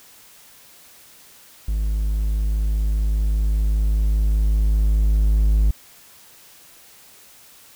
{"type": "tone with level ramp", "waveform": "triangle", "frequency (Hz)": 52.5, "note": "G#1", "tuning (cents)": 19, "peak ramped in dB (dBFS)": [-17, -11], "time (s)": [1.68, 5.71], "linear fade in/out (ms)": 5, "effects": ["white hiss -48 dBFS RMS until 7.75 s"]}